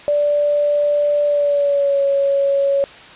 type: tone with pitch glide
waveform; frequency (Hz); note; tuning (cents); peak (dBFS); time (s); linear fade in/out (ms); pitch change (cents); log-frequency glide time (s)
sine; 585 to 556.3; D5 to C#5; -7 to +6; -13; 0.08-2.84; 0; -87; 1.25-2.02
effects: white hiss -39 dBFS RMS until 3.15 s + resampled to 8000 Hz